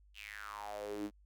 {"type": "tone with high-pass filter sweep", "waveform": "sawtooth", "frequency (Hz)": 103.83, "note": "G#2", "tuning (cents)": 0, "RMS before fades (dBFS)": -44, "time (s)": [0.14, 1.11], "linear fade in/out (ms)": 50, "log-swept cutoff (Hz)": [3000, 250], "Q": 6.5, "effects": ["added 50 Hz sine -61 dBFS peak until 1.25 s"]}